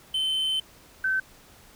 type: tone pair in turn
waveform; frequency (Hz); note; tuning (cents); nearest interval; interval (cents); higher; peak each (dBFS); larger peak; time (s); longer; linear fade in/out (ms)
triangle / sine; 3073 / 1536.5; G7 / G6; -35 / -35; octave; 1200; first; -22; neither; 0.14-0.6 / 1.04-1.2; first; 5
effects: pink hiss -53 dBFS RMS until 1.75 s